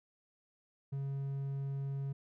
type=tone; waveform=triangle; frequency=137.9 Hz; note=C#3; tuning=9 cents flat; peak=-33 dBFS; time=0.92-2.13 s; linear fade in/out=10 ms; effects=none